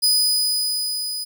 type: tone with level ramp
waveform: sawtooth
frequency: 4978 Hz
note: D#8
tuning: in tune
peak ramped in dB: -11 to -23 dBFS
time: 0.02-1.25 s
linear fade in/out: 20 ms
effects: none